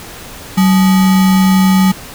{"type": "tone with sample-and-hold", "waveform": "sine", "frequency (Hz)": 189, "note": "F#3", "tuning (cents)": 37, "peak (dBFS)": -6, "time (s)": [0.57, 1.92], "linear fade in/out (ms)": 10, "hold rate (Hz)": 1050, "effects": ["pink hiss -31 dBFS RMS until 2.14 s"]}